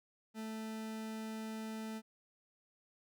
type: tone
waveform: 40% pulse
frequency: 220 Hz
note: A3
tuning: in tune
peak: -40 dBFS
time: 0.34-2.02 s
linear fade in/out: 50 ms
effects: none